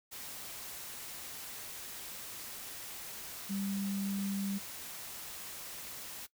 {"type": "tone in noise", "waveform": "sine", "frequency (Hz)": 197.7, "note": "G3", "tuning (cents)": 15, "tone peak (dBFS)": -33, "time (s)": [3.49, 4.59], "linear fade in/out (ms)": 20, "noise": "white", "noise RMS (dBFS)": -45, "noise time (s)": [0.11, 6.27], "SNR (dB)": 9, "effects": ["noise-tail reverb RT60 0.1 s tail -19 dB re dry"]}